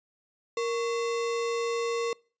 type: tone with sample-and-hold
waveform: sine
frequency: 466.2 Hz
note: A#4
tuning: in tune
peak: -26 dBFS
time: 0.57-2.13 s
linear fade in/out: 2 ms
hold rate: 1575 Hz
effects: noise-tail reverb RT60 0.4 s tail -26 dB re dry + resampled to 16000 Hz